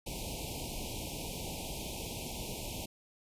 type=band-stop noise; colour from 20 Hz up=pink; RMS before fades=-40 dBFS; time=0.06-2.86 s; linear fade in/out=10 ms; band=940 to 2300 Hz; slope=96 dB/octave; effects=resampled to 32000 Hz